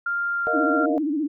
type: tone with pitch glide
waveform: sine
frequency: 1397 to 1382.6 Hz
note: F6 to F6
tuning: 0 to -18 cents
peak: -22 dBFS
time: 0.06-0.86 s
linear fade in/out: 5 ms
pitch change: -18 cents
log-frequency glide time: 0.33-0.59 s
type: chord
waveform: sine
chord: Bb suspended fourth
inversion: none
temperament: equal with one note detuned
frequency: 466.2 / 622.3 / 707 Hz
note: Bb4 / Eb5 / F5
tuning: 0 / 0 / +21 cents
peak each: -27 / -26 / -28 dBFS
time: 0.47-0.98 s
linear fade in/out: 0 ms
type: tone with vibrato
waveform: sine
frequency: 300 Hz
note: D4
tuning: 37 cents sharp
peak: -21 dBFS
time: 0.53-1.28 s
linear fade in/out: 20 ms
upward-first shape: sine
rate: 15 Hz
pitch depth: 130 cents each way
effects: none